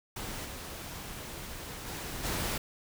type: noise with level steps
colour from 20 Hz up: pink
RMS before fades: -39 / -42 / -39 / -33 dBFS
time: 0.16-2.58 s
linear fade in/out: 5 ms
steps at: 0.44 / 1.86 / 2.23 s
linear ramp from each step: 20 ms
effects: none